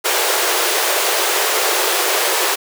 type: high-pass noise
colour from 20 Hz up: pink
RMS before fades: -17 dBFS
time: 0.04-2.56 s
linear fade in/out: 20 ms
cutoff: 350 Hz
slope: 96 dB/octave
effects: none